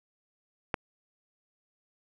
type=click; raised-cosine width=0.5 ms; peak=-12 dBFS; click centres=0.742 s; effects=none